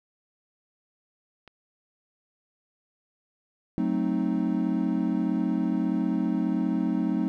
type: click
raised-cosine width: 0.3 ms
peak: -31 dBFS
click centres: 1.477 s
type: chord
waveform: triangle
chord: F# diminished seventh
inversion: none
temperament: equal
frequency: 185 / 220 / 261.6 / 311.1 Hz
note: F#3 / A3 / C4 / Eb4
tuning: 0 / 0 / 0 / 0 cents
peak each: -27 dBFS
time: 3.78-7.28 s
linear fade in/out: 0 ms
effects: none